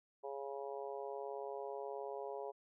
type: harmonic tone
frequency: 138.59 Hz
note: C#3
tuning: in tune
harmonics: 3 / 4 / 5 / 6 / 7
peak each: -45 / -47 / -49 / -51 / -52 dBFS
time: 0.23-2.52 s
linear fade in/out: 20 ms
effects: none